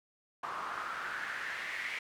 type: noise with band-pass filter sweep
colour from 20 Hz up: pink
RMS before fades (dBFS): -39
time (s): 0.43-1.99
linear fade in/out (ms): 5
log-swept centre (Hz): 1100 to 2200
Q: 4.3
effects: none